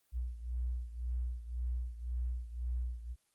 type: beating tone pair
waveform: sine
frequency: 60.1 / 62 Hz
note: B1 / B1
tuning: -46 / +7 cents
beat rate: 1.9 Hz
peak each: -36 / -40 dBFS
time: 0.12-3.16 s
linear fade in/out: 50 ms
effects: white hiss -75 dBFS RMS until 3.34 s + Opus 24 kbps